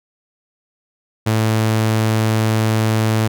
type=tone; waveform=sawtooth; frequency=110 Hz; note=A2; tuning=in tune; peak=-10 dBFS; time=1.26-3.28 s; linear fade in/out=10 ms; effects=none